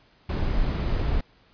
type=noise; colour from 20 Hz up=brown; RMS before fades=-24 dBFS; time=0.29-1.21 s; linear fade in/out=5 ms; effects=pink hiss -59 dBFS RMS until 1.53 s + resampled to 11025 Hz